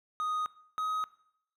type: tone pair in turn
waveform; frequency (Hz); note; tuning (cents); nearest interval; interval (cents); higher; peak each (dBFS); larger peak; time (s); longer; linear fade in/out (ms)
triangle; 1244.5 / 1261.9; D#6 / D#6; 0 / +24; unison; 24; second; -28; neither; 0.2-0.46 / 0.78-1.04; neither; 0
effects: noise-tail reverb RT60 0.7 s tail -19 dB re dry